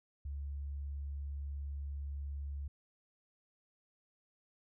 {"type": "tone", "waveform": "sine", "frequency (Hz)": 70.7, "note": "C#2", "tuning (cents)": 35, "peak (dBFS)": -38, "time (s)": [0.25, 2.68], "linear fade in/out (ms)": 5, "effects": []}